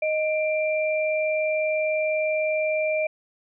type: tone pair together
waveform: sine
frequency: 622.3 / 2366 Hz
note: D#5 / D7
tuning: 0 / +12 cents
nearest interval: octave + major seventh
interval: 2312 cents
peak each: -22 / -28 dBFS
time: 0.02-3.07 s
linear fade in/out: 5 ms
effects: none